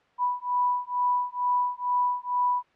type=beating tone pair; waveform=sine; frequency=985 / 987.2 Hz; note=B5 / B5; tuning=-5 / -1 cents; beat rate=2.2 Hz; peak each=-26 dBFS; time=0.18-2.63 s; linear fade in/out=50 ms; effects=white hiss -62 dBFS RMS until 2.75 s + low-pass 2000 Hz 12 dB/octave